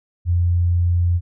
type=tone; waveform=sine; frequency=87.2 Hz; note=F2; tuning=2 cents flat; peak=-14 dBFS; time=0.25-1.21 s; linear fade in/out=50 ms; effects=none